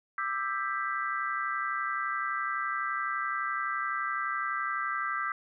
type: chord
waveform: sine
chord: E minor seventh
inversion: third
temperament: just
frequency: 1186.7 / 1318.5 / 1582.2 / 1977.8 Hz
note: D6 / E6 / G6 / B6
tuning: +18 / 0 / +16 / +2 cents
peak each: -34 / -34 / -35 / -37 dBFS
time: 0.18-5.32 s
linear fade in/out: 2 ms
effects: none